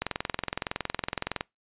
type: click train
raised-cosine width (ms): 0.3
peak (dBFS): -12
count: 31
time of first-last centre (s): 0.02-1.409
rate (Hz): 21.6
effects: noise-tail reverb RT60 0.2 s tail -26 dB re dry + resampled to 8000 Hz

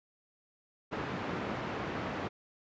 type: band-pass noise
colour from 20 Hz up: pink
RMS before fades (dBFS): -37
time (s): 0.91-2.29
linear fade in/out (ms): 20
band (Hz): 130 to 1900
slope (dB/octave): 12
effects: resampled to 16000 Hz

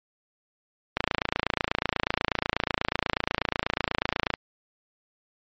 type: click train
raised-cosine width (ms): 0.3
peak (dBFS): -6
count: 96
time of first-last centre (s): 0.97-4.339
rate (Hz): 28.2
effects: low-pass 4000 Hz 12 dB/octave + MP3 48 kbps

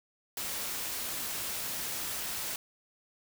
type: noise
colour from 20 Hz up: white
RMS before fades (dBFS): -36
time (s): 0.37-2.56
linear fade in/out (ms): 2
effects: none

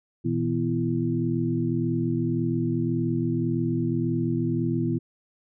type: tone cluster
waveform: sine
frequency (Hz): 119.2 / 161 / 249.6 / 335.5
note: A#2 / E3 / B3 / E4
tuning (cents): +39 / -41 / +19 / +31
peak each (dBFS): -28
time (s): 0.24-4.99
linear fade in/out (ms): 20
effects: none

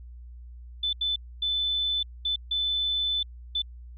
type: tone bursts at uneven times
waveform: sine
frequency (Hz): 3513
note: A7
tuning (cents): -3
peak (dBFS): -24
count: 6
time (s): 0.83-0.93 / 1.01-1.16 / 1.42-2.03 / 2.25-2.36 / 2.51-3.23 / 3.55-3.62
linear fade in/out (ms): 5
effects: added 60 Hz sine -41 dBFS peak until 3.97 s

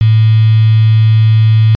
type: tone with quantisation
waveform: sine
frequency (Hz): 110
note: A2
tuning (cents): 0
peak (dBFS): -4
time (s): 0.01-1.75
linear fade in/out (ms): 0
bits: 4
effects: resampled to 11025 Hz

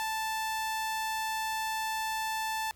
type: tone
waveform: sawtooth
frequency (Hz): 880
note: A5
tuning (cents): 0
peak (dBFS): -27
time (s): 0-2.71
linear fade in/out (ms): 0
effects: added 74 Hz sine -61 dBFS peak until 2.75 s + pink hiss -62 dBFS RMS until 2.75 s

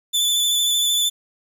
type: tone with vibrato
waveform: sawtooth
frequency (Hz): 3499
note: A7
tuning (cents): -10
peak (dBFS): -14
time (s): 0.13-1.1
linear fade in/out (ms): 20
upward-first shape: square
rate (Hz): 13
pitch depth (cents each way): 19
effects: 8-bit

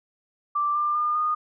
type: tone with pitch steps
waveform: sine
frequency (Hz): 1174.7 / 1191.8 / 1209.1 / 1226.7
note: D6 / D6 / D#6 / D#6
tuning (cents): 0 / +25 / -50 / -25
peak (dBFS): -21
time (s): 0.55-1.35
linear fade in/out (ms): 10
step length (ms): 200
effects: none

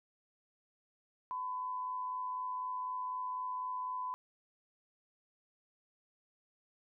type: tone with amplitude modulation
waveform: sine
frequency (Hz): 1008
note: B5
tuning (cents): +35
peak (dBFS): -34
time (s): 1.31-4.14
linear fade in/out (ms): 0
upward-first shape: sine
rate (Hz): 104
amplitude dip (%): 40
effects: none

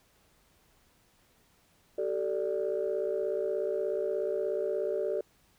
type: chord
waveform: sine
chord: G suspended second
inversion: none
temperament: equal with one note detuned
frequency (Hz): 383.3 / 440 / 587.3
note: G4 / A4 / D5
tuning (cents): -39 / 0 / 0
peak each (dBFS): -32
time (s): 1.98-5.21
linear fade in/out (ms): 5
effects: tanh soft clip ceiling -21 dBFS + pink hiss -66 dBFS RMS until 5.58 s

